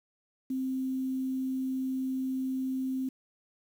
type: tone with quantisation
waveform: sine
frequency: 261.6 Hz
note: C4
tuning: in tune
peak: -29 dBFS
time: 0.5-3.09 s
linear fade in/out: 5 ms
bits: 9
effects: none